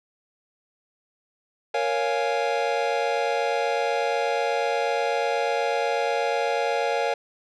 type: chord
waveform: square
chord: Bb minor seventh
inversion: none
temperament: equal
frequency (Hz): 466.2 / 554.4 / 698.5 / 830.6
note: Bb4 / Db5 / F5 / Ab5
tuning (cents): 0 / 0 / 0 / 0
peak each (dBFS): -28 / -28 / -29 / -29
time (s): 1.74-7.14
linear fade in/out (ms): 5
effects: low-pass 4000 Hz 12 dB/octave